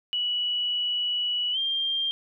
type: tone with pitch glide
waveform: sine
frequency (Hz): 2941 to 3189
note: F#7 to G7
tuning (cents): -11 to +29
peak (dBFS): -24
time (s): 0.13-2.11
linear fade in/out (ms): 0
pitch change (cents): +140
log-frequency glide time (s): 1.52-1.58
effects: none